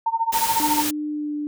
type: tone with tremolo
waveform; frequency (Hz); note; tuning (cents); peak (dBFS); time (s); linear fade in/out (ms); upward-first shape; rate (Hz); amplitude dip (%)
sine; 910; A#5; -42; -16; 0.06-0.83; 5; sine; 14; 90
type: noise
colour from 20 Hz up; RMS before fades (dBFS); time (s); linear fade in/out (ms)
white; -25; 0.32-0.91; 10
type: tone with pitch glide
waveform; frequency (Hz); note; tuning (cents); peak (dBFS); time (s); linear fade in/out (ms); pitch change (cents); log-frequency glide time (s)
sine; 300 to 296; D4 to D4; +37 to +14; -24; 0.6-1.47; 0; -23; 1.09-1.35
effects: none